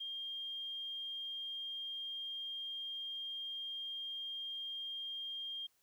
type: tone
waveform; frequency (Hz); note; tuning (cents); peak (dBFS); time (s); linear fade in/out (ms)
sine; 3210; G7; +40; -40; 0-5.67; 10
effects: white hiss -75 dBFS RMS until 5.82 s